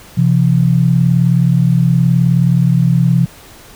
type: tone pair together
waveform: sine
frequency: 130.81 / 169.91 Hz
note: C3 / F3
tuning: 0 / -47 cents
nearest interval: perfect fourth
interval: 453 cents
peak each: -11 dBFS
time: 0.17-3.26 s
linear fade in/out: 10 ms
effects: pink hiss -39 dBFS RMS until 3.75 s